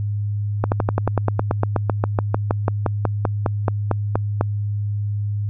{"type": "slowing click train", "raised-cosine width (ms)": 1, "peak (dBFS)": -4, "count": 26, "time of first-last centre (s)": [0.64, 4.41], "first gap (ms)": 79, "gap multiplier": 1.05, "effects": ["added 103 Hz sine -20 dBFS peak until 5.49 s"]}